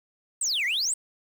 sine exponential two-way sweep, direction down then up, 8700 to 1900 to 8700 Hz, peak -21 dBFS, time 0.41-0.94 s, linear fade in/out 5 ms, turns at 0.65 s, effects tanh soft clip ceiling -23 dBFS + 8-bit

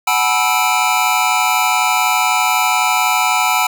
square tone cluster, 744 / 856 / 980 / 1317 / 2371 Hz, F#5 / A5 / B5 / E6 / D7, +9 / -48 / -14 / -2 / +16 cents, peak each -20 dBFS, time 0.07-3.67 s, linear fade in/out 5 ms, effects none

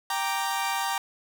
sawtooth chord, G minor, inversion none, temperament equal, 784 / 932.3 / 1174.7 Hz, G5 / Bb5 / D6, 0 / 0 / 0 cents, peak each -26 / -26 / -29 dBFS, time 0.1-0.98 s, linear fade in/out 2 ms, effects none

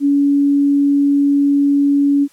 sine tone, 283.1 Hz, C#4, 37 cents sharp, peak -10 dBFS, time 0-2.28 s, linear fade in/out 50 ms, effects white hiss -52 dBFS RMS until 2.32 s + low-pass 12000 Hz 12 dB/octave

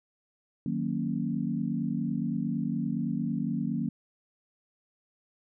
sine chord, D# minor seventh, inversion none, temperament equal, 155.56 / 185 / 233.1 / 277.2 Hz, D#3 / F#3 / A#3 / C#4, 0 / 0 / 0 / 0 cents, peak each -34 / -33 / -31 / -35 dBFS, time 0.66-3.89 s, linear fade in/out 2 ms, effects none

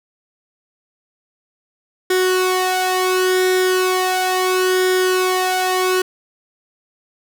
sawtooth tone with flanger, 370 Hz, F#4, in tune, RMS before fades -17 dBFS, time 2.1-6.02 s, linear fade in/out 5 ms, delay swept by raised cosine 0.57 to 2.17 ms, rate 0.36 Hz, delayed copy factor +0.65, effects none

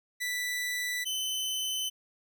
sawtooth tone pair in turn, 1975.5 / 3042 Hz, B6 / F#7, 0 / +47 cents, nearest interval perfect fifth, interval 747 cents, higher second, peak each -27 dBFS, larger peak neither, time 0.2-1.05 / 1.05-1.9 s, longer neither, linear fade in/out 20 ms, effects none

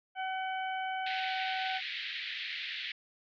harmonic tone, 756 Hz, F#5, 37 cents sharp, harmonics 1 / 2 / 3 / 4, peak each -34 / -40 / -44 / -46 dBFS, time 0.15-1.81 s, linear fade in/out 50 ms
pink band-pass noise, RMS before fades -39 dBFS, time 1.06-2.92 s, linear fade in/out 5 ms, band 1800 to 4100 Hz, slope 48 dB/octave
effects none

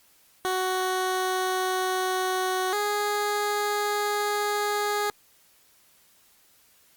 15% pulse tone pair in turn, 371.9 / 414.3 Hz, F#4 / G#4, +9 / -4 cents, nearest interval major second, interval 187 cents, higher second, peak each -18 dBFS, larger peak neither, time 0.45-2.73 / 2.73-5.1 s, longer second, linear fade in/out 0 ms, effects white hiss -60 dBFS RMS until 6.96 s + Opus 48 kbps

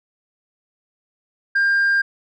sine tone, 1600 Hz, G6, 35 cents sharp, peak -12 dBFS, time 1.55-2.02 s, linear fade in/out 10 ms, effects tanh soft clip ceiling -13 dBFS

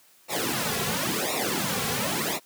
pink noise with flanger, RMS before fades -27 dBFS, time 0.28-2.4 s, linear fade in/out 50 ms, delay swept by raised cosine 0.63 to 3.33 ms, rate 0.95 Hz, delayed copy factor -0.9, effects white hiss -58 dBFS RMS until 2.45 s + high-pass 150 Hz 12 dB/octave

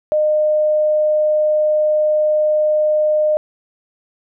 sine tone, 610 Hz, D#5, 34 cents flat, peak -12 dBFS, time 0.12-3.37 s, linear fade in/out 0 ms, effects none

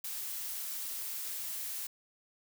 blue noise, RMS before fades -39 dBFS, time 0.04-1.87 s, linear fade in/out 5 ms, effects none

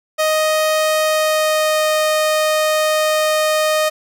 sawtooth tone with pitch glide, 623 to 618.7 Hz, D#5 to D#5, +2 to -10 cents, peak -10 dBFS, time 0.18-3.9 s, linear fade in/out 20 ms, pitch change -12 cents, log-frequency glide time 0.99-1.86 s, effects none

